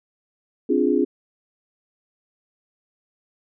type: chord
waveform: sine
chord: D half-diminished seventh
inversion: third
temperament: equal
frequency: 261.6 / 293.7 / 349.2 / 415.3 Hz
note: C4 / D4 / F4 / Ab4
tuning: 0 / 0 / 0 / 0 cents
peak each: -22 dBFS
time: 0.69-1.05 s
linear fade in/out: 10 ms
effects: none